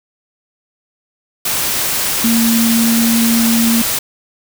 sine tone in noise, 229.9 Hz, A#3, 24 cents flat, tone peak -11 dBFS, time 2.24-3.82 s, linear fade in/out 5 ms, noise white, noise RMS -17 dBFS, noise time 1.45-3.99 s, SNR +3 dB, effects none

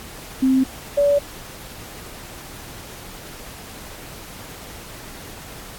sine tone pair in turn, 262.4 / 573 Hz, C4 / D5, +5 / -43 cents, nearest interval octave + major second, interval 1352 cents, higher second, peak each -13 dBFS, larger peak neither, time 0.42-0.64 / 0.97-1.19 s, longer neither, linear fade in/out 10 ms, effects pink hiss -38 dBFS RMS until 5.78 s + AAC 64 kbps

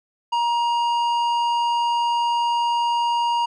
sine tone with tanh clipping, 945 Hz, A#5, 23 cents sharp, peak -20 dBFS, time 0.32-3.46 s, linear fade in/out 10 ms, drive 11 dB, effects none

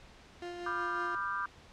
30% pulse tone with tremolo, 350.4 Hz, F4, 6 cents sharp, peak -36 dBFS, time 0.42-1.15 s, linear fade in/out 2 ms, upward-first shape sine, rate 5.4 Hz, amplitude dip 30%
sine chord, G dominant seventh, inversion first, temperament equal with one note detuned, 987.8 / 1191.7 / 1396.9 / 1568 Hz, B5 / D6 / F6 / G6, 0 / +25 / 0 / 0 cents, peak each -41 / -35 / -41 / -38 dBFS, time 0.66-1.46 s, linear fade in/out 5 ms
effects pink hiss -56 dBFS RMS until 1.72 s + low-pass 5000 Hz 12 dB/octave

